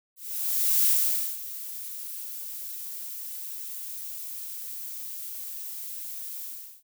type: noise with ADSR envelope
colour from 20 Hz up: violet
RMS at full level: -21 dBFS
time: 0.16-6.83 s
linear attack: 700 ms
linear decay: 510 ms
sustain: -16 dB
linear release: 370 ms
effects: none